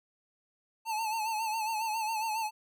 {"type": "tone with vibrato", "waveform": "square", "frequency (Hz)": 880, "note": "A5", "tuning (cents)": 0, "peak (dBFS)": -31, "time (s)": [0.85, 2.51], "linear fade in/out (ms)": 50, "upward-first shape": "sine", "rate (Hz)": 7.3, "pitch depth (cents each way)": 65, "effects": []}